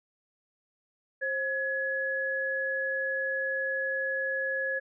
sine tone pair together, 532 / 1689 Hz, C5 / G#6, +29 / +29 cents, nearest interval octave + minor sixth, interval 2000 cents, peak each -33 / -29 dBFS, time 1.21-4.8 s, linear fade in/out 20 ms, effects none

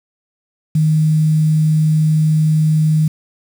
sine tone with quantisation, 155.56 Hz, D#3, in tune, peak -10 dBFS, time 0.75-3.08 s, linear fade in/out 5 ms, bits 6, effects none

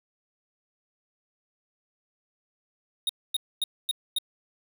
square tone bursts, 3729 Hz, A#7, in tune, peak -24 dBFS, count 5, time 3.07-4.185 s, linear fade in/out 2 ms, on 23 ms, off 250 ms, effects none

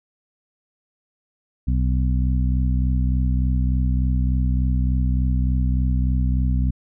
harmonic tone, 63.4 Hz, B1, 46 cents sharp, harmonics 1 / 2 / 3 / 4, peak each -18 / -24 / -28 / -30 dBFS, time 1.67-6.71 s, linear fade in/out 10 ms, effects none

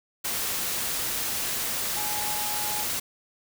sine tone in noise, 840 Hz, G#5, 19 cents sharp, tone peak -34 dBFS, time 1.96-2.84 s, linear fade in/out 10 ms, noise white, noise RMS -29 dBFS, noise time 0.24-3 s, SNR -8 dB, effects none

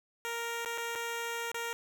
10% pulse tone with dropouts, 466.2 Hz, A#4, in tune, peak -26 dBFS, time 0.25-1.73 s, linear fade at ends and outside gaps 0 ms, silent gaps 0.649-0.659 / 0.777-0.781 / 0.952-0.956 / 1.516-1.544 s, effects none

